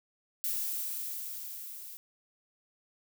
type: noise with level ramp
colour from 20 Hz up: violet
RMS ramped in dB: -32 to -46 dBFS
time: 0.44-1.97 s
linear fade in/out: 0 ms
effects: none